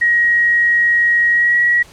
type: tone with pitch glide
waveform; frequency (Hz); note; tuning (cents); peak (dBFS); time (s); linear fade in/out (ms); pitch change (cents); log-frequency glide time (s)
sine; 1893 to 1917.2; A#6 to A#6; +26 to +48; -10; 0.01-1.83; 10; +22; 1.31-1.58
effects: pink hiss -43 dBFS RMS until 1.92 s + low-pass 10000 Hz 12 dB/octave